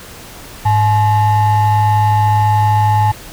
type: ring-modulated tone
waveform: triangle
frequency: 480 Hz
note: B4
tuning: 49 cents flat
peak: -4 dBFS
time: 0.65-3.12 s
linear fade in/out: 10 ms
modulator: 375 Hz
effects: pink hiss -34 dBFS RMS until 3.32 s

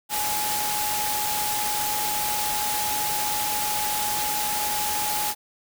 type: tone in noise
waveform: sine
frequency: 841 Hz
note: G#5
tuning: 22 cents sharp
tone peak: -28 dBFS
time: 0.09-5.35 s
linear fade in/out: 50 ms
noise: white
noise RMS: -27 dBFS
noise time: 0.09-5.35 s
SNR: -4 dB
effects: none

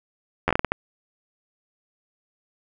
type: slowing click train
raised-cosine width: 0.5 ms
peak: -5 dBFS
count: 8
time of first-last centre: 0.48-0.72 s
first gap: 11 ms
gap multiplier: 1.37
effects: none

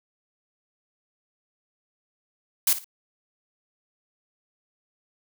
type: noise with echo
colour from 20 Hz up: blue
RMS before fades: -20 dBFS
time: 2.67-2.73 s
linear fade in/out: 2 ms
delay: 57 ms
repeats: 2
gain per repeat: -13 dB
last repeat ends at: 2.844 s
effects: none

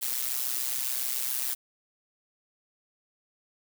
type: noise with amplitude modulation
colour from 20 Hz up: blue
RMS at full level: -27 dBFS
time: 0.01-1.55 s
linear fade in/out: 20 ms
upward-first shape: sine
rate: 127 Hz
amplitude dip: 80%
effects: none

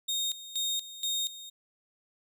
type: tone with tremolo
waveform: 30% pulse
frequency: 3700 Hz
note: A#7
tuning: 14 cents flat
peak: -26 dBFS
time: 0.08-1.5 s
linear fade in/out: 10 ms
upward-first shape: square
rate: 2.1 Hz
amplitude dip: 80%
effects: none

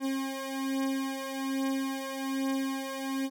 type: beating tone pair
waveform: 40% pulse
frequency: 268.5 / 269.7 Hz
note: C4 / C#4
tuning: +45 / -47 cents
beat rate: 1.2 Hz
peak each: -31 / -34 dBFS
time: 0-3.3 s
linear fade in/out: 50 ms
effects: none

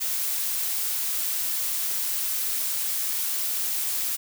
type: noise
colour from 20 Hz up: blue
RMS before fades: -27 dBFS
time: 0-4.17 s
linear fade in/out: 20 ms
effects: none

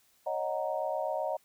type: chord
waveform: sine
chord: D# minor seventh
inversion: third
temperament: equal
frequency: 554.4 / 622.3 / 740 / 932.3 Hz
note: C#5 / D#5 / F#5 / A#5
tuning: 0 / 0 / 0 / 0 cents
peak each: -36 / -33 / -36 / -38 dBFS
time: 0.26-1.37 s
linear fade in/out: 10 ms
effects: white hiss -67 dBFS RMS until 1.44 s

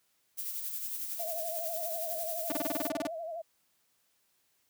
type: noise with tremolo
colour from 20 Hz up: violet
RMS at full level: -36 dBFS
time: 0.37-2.9 s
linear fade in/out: 20 ms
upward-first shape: sine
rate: 11 Hz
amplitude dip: 40%
type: tone with vibrato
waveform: sine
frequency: 659.3 Hz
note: E5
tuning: in tune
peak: -36 dBFS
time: 1.19-3.42 s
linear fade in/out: 10 ms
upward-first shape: sine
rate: 12 Hz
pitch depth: 83 cents each way
type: tone bursts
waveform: sawtooth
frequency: 293.7 Hz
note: D4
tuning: in tune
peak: -27 dBFS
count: 12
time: 2.5-3.07 s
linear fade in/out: 2 ms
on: 20 ms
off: 30 ms
effects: white hiss -73 dBFS RMS until 4.69 s + high-pass 60 Hz 12 dB/octave

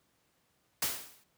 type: noise with exponential decay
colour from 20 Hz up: white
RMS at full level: -28 dBFS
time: 0.82-1.24 s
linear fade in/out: 5 ms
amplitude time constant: 91 ms
effects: pink hiss -73 dBFS RMS until 1.37 s + high-pass 80 Hz 12 dB/octave

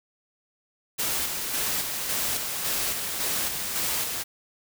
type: noise with tremolo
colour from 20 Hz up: white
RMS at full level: -27 dBFS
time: 0.98-4.24 s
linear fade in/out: 20 ms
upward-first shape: square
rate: 1.8 Hz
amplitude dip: 35%
effects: none

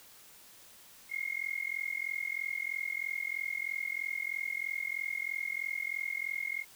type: tone with amplitude modulation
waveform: sine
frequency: 2146 Hz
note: C7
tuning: 43 cents sharp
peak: -29 dBFS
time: 1.09-6.65 s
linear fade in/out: 50 ms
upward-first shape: sine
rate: 43.1 Hz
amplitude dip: 95%
effects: white hiss -56 dBFS RMS until 6.75 s

